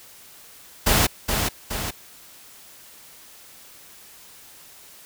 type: noise with echo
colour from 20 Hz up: pink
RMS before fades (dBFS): -18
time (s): 0.86-1.07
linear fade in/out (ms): 10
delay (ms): 420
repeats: 2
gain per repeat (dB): -5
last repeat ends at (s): 1.91
effects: white hiss -47 dBFS RMS until 5.05 s